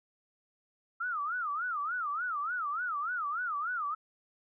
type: tone with vibrato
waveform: sine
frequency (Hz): 1307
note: E6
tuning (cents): -15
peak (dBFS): -31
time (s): 1-3.95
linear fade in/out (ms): 10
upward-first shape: sine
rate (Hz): 3.4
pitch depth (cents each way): 230
effects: none